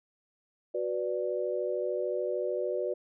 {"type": "chord", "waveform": "sine", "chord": "B minor", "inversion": "second", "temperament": "equal", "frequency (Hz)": [370, 493.9, 587.3], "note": ["F#4", "B4", "D5"], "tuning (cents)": [0, 0, 0], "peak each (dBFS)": -33, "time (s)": [0.74, 2.94], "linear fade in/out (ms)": 10, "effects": []}